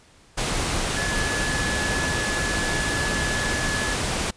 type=tone in noise; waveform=sine; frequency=1710 Hz; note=A6; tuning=50 cents flat; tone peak=-27 dBFS; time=0.96-3.95 s; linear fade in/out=10 ms; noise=pink; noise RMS=-25 dBFS; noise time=0.37-4.31 s; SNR=-5 dB; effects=pink hiss -54 dBFS RMS until 4.36 s + resampled to 22050 Hz